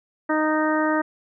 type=harmonic tone; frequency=309.6 Hz; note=D#4; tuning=9 cents flat; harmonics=1 / 2 / 3 / 4 / 5 / 6; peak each=-22 / -25 / -27 / -28 / -29 / -30 dBFS; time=0.29-1.02 s; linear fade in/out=10 ms; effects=none